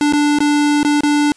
square tone with dropouts, 293.7 Hz, D4, in tune, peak -12 dBFS, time 0.01-1.32 s, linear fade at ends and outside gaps 1 ms, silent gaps 0.125-0.134 / 0.387-0.404 / 0.831-0.848 / 1.007-1.034 s, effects white hiss -50 dBFS RMS until 1.36 s + resampled to 22050 Hz

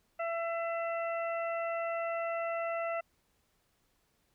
harmonic tone, 670 Hz, E5, 28 cents sharp, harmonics 1 / 2 / 3 / 4, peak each -33 / -39 / -43 / -45 dBFS, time 0.19-3.01 s, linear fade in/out 10 ms, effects pink hiss -74 dBFS RMS until 4.34 s

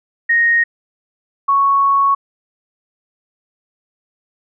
sine tone pair in turn, 1864.7 / 1108.8 Hz, A#6 / C#6, 0 / 0 cents, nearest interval major sixth, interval 900 cents, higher first, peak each -10 dBFS, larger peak neither, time 0.29-0.64 / 1.48-2.15 s, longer second, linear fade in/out 10 ms, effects none

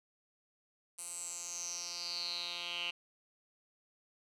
10% pulse tone with band-pass filter sweep, 173.8 Hz, F3, 8 cents flat, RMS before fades -41 dBFS, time 0.98-2.91 s, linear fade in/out 10 ms, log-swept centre 9100 to 2900 Hz, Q 7.4, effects none

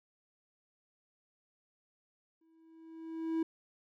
triangle tone with exponential growth, 324.9 Hz, E4, 25 cents flat, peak -26 dBFS, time 2.41-3.43 s, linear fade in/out 5 ms, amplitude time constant 220 ms, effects none

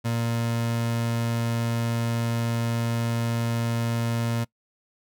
30% pulse tone, 116.54 Hz, A#2, in tune, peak -21 dBFS, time 0.04-4.45 s, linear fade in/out 20 ms, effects noise-tail reverb RT60 0.1 s tail -23 dB re dry

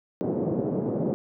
white band-pass noise, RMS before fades -27 dBFS, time 0.21-1.14 s, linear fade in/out 0 ms, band 130 to 490 Hz, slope 24 dB/octave, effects none

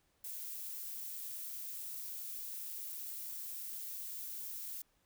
violet noise, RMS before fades -44 dBFS, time 0.24-4.82 s, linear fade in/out 5 ms, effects pink hiss -75 dBFS RMS until 5.05 s

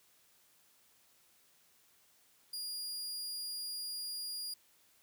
sawtooth tone, 4840 Hz, D#8, 49 cents flat, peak -36 dBFS, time 2.53-4.54 s, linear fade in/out 5 ms, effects white hiss -68 dBFS RMS until 5.02 s + high-pass 60 Hz 12 dB/octave

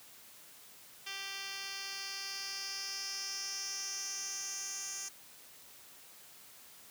10% pulse tone with band-pass filter sweep, 392.3 Hz, G4, 1 cent sharp, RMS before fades -41 dBFS, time 1.06-5.09 s, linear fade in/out 10 ms, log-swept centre 3800 to 6900 Hz, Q 4.2, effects white hiss -56 dBFS RMS until 6.9 s + high-pass 80 Hz 12 dB/octave

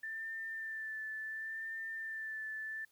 sine tone with vibrato, 1774 Hz, A6, 14 cents sharp, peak -39 dBFS, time 0.03-2.85 s, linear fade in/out 5 ms, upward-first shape sine, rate 0.7 Hz, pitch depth 24 cents each way, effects white hiss -72 dBFS RMS until 2.91 s

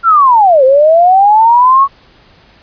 sine linear two-way sweep, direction down then up, 1399 to 510 to 1119 Hz, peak -3 dBFS, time 0.03-1.88 s, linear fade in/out 50 ms, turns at 0.64 s, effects pink hiss -44 dBFS RMS until 2.62 s + resampled to 11025 Hz

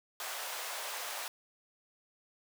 pink high-pass noise, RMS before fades -40 dBFS, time 0.2-1.28 s, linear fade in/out 2 ms, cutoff 610 Hz, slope 24 dB/octave, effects none

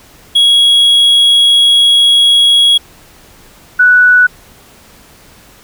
triangle / sine tone pair in turn, 3322 / 1479.8 Hz, G#7 / F#6, 0 / 0 cents, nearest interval octave + major second, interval 1400 cents, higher first, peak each -3 dBFS, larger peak neither, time 0.35-2.78 / 3.79-4.27 s, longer first, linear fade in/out 10 ms, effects pink hiss -41 dBFS RMS until 5.63 s

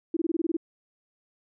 sine tone bursts, 329.6 Hz, E4, in tune, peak -23 dBFS, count 9, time 0.14-0.568 s, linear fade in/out 5 ms, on 28 ms, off 22 ms, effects none

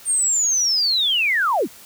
sine linear sweep, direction down, 8870 to 146.83 Hz, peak -16 dBFS, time 0.05-1.68 s, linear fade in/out 50 ms, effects white hiss -44 dBFS RMS until 1.85 s

